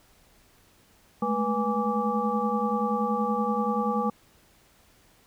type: tone cluster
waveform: sine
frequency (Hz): 209.9 / 220.4 / 487.8 / 825 / 1163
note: G#3 / A3 / B4 / G#5 / D6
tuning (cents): +19 / +3 / -21 / -12 / -17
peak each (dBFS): -30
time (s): 1.22-4.1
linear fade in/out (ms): 5
effects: pink hiss -60 dBFS RMS until 5.26 s